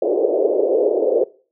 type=band-pass noise; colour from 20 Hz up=white; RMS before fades=-17 dBFS; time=0.02-1.24 s; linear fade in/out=5 ms; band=360 to 560 Hz; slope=48 dB/octave; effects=noise-tail reverb RT60 0.4 s tail -21 dB re dry